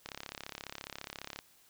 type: click train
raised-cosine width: 0.2 ms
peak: -23 dBFS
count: 47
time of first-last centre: 0.06-1.389 s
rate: 34.6 Hz
effects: white hiss -64 dBFS RMS until 1.69 s